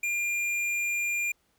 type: tone with tanh clipping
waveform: sine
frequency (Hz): 2400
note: D7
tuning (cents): +37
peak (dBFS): -28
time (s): 0.03-1.32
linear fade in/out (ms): 5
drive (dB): 12
effects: pink hiss -70 dBFS RMS until 1.58 s